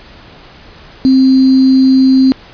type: tone with sample-and-hold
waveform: sine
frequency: 263.2 Hz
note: C4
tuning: 10 cents sharp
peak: -4 dBFS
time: 1.05-2.32 s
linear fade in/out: 0 ms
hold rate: 4410 Hz
effects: pink hiss -37 dBFS RMS until 2.53 s + resampled to 11025 Hz